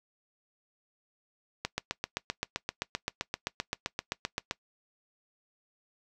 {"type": "click train", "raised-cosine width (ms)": 0.2, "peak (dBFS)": -13, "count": 23, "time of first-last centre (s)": [1.65, 4.511], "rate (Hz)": 7.69, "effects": ["noise-tail reverb RT60 0.1 s tail -21 dB re dry"]}